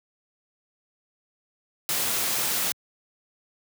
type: noise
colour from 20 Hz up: white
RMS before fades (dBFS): -26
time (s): 1.89-2.72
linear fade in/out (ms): 0
effects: high-pass 100 Hz 12 dB/octave